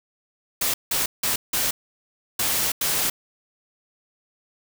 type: noise bursts at uneven times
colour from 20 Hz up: white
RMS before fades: -23 dBFS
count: 6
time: 0.61-0.74 / 0.91-1.06 / 1.23-1.36 / 1.53-1.71 / 2.39-2.72 / 2.81-3.1 s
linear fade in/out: 5 ms
effects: none